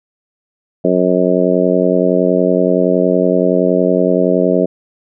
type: harmonic tone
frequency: 90.7 Hz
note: F#2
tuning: 34 cents flat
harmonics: 2 / 3 / 4 / 5 / 6 / 7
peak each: -17 / -17 / -17 / -17 / -17 / -17 dBFS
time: 0.84-4.66 s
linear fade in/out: 10 ms
effects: none